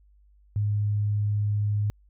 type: tone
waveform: sine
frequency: 103.9 Hz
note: G#2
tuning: 1 cent sharp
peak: -22 dBFS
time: 0.56-1.9 s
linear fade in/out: 0 ms
effects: added 50 Hz sine -55 dBFS peak until 2.09 s